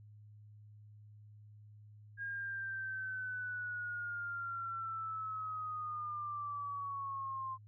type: linear sweep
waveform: sine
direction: down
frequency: 1628 to 1046.5 Hz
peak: -38 dBFS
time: 2.17-7.58 s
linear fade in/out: 50 ms
effects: added 105 Hz sine -54 dBFS peak until 7.67 s